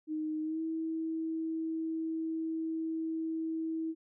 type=tone with pitch glide; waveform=sine; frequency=310.1 to 322.7 Hz; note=D#4 to E4; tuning=-6 to -37 cents; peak=-32 dBFS; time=0.07-3.95 s; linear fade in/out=50 ms; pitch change=+69 cents; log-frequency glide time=0.42-0.61 s; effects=none